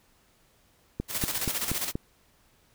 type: click train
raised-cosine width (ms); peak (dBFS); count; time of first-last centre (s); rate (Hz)
3; -16; 5; 1-1.955; 4.19
type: noise with tremolo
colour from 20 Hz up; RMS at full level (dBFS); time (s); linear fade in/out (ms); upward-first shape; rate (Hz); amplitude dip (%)
white; -29; 1.08-1.93; 50; square; 15; 55
effects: pink hiss -64 dBFS RMS until 2.74 s